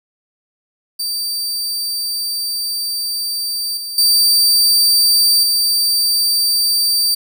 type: tone with level steps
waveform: sawtooth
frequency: 4647 Hz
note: D8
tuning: 19 cents flat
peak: -16 / -21 / -7 / -10 dBFS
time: 0.99-7.15 s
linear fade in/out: 10 ms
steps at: 3.77 / 3.98 / 5.43 s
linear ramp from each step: 2 ms
effects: none